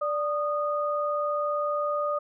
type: tone pair together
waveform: sine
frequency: 587.3 / 1231.9 Hz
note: D5 / D#6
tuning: 0 / -18 cents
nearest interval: octave + minor second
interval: 1282 cents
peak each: -27 / -28 dBFS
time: 0.01-2.19 s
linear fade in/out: 10 ms
effects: none